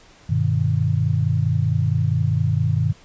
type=chord; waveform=sine; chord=G augmented; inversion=none; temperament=just; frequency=98 / 122.5 / 153.12 Hz; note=G2 / B2 / D#3; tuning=0 / -14 / -27 cents; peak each=-21 dBFS; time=0.29-2.93 s; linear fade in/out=10 ms; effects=pink hiss -50 dBFS RMS until 3.04 s + resampled to 16000 Hz